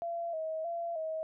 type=tone with vibrato; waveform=sine; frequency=658 Hz; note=E5; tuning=3 cents flat; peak=-33 dBFS; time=0.02-1.23 s; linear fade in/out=0 ms; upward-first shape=square; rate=1.6 Hz; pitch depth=58 cents each way; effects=none